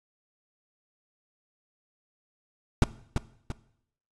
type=noise with echo; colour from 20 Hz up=brown; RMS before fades=-17 dBFS; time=2.82-2.84 s; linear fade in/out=2 ms; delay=340 ms; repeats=2; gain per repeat=-7 dB; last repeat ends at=3.52 s; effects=noise-tail reverb RT60 0.7 s tail -17 dB re dry + resampled to 24000 Hz